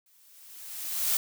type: noise with exponential growth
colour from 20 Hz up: blue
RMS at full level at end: -24 dBFS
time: 0.06-1.17 s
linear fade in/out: 2 ms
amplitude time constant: 240 ms
effects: none